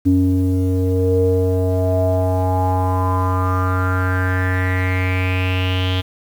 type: tone with low-pass filter sweep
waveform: square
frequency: 92.4 Hz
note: F#2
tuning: 2 cents flat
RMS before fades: -17 dBFS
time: 0.05-6.02 s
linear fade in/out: 20 ms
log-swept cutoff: 290 to 3300 Hz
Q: 6.7
effects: 7-bit